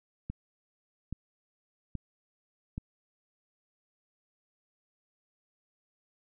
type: click train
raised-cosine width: 5 ms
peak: -23 dBFS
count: 4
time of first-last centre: 0.3-2.779 s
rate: 1.21 Hz
effects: none